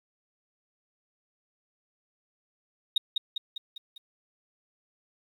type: tone with echo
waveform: sine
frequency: 3729 Hz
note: A#7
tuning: in tune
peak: -18 dBFS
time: 2.96-2.98 s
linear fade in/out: 5 ms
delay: 200 ms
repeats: 5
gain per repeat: -5 dB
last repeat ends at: 3.98 s
effects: tanh soft clip ceiling -18 dBFS + 10-bit